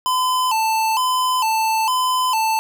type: tone with vibrato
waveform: square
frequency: 948 Hz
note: A#5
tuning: 29 cents sharp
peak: -17 dBFS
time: 0.06-2.59 s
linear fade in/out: 0 ms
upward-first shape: square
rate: 1.1 Hz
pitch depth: 120 cents each way
effects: none